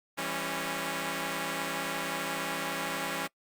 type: tone cluster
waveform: 5% pulse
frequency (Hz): 166.6 / 198.4 / 275.8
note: E3 / G3 / C#4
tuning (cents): +19 / +21 / -9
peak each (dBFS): -26 / -27 / -23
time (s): 0.17-3.28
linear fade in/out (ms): 20
effects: noise-tail reverb RT60 0.1 s tail -24 dB re dry + Opus 48 kbps